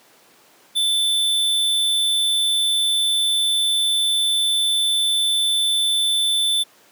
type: tone with amplitude modulation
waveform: square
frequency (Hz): 3520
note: A7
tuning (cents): 0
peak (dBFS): -16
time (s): 0.75-6.64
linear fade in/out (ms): 20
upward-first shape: sine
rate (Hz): 200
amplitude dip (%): 30
effects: pink hiss -52 dBFS RMS until 6.91 s + high-pass 300 Hz 12 dB/octave